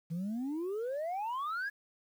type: exponential sweep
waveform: sine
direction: up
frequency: 158.8 to 1710 Hz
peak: -31 dBFS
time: 0.1-1.7 s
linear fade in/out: 20 ms
effects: tanh soft clip ceiling -32 dBFS + 10-bit